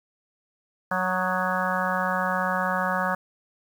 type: harmonic tone with a mistuned harmonic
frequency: 185 Hz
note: F#3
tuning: in tune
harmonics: 1 / 3 / 4 / 5 / 6 / 7 / 8 / 9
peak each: -31 / -31 / -31 / -31 / -31 / -31 / -31 / -31 dBFS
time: 0.91-3.15 s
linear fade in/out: 5 ms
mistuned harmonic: 7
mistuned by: -50 cents
effects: 8-bit